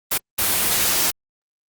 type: noise bursts at uneven times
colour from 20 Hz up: white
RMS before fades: -19 dBFS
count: 2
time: 0.11-0.18 / 0.38-1.11 s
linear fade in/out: 10 ms
effects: Opus 24 kbps